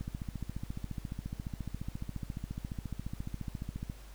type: click train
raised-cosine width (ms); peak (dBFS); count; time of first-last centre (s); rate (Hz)
5; -25; 57; 0.01-3.899; 14.4
effects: added 50 Hz sine -48 dBFS peak until 4.14 s + pink hiss -57 dBFS RMS until 4.14 s